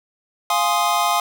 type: chord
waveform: square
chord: F minor seventh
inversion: none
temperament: equal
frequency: 698.5 / 830.6 / 1046.5 / 1244.5 Hz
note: F5 / Ab5 / C6 / Eb6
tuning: 0 / 0 / 0 / 0 cents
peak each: -23 dBFS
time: 0.5-1.2 s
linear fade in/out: 2 ms
effects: none